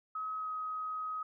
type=tone with pitch glide; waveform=sine; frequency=1275 to 1262.5 Hz; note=D#6 to D#6; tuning=+42 to +25 cents; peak=-35 dBFS; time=0.15-1.23 s; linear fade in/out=5 ms; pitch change=-17 cents; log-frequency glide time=0.37-0.5 s; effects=none